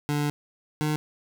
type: tone pair in turn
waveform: 25% pulse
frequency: 146.83 / 152.01 Hz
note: D3 / D#3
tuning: 0 / -40 cents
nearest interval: minor second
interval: 60 cents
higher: second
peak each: -20 dBFS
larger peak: neither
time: 0.09-0.3 / 0.81-0.96 s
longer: first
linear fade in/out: 0 ms
effects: none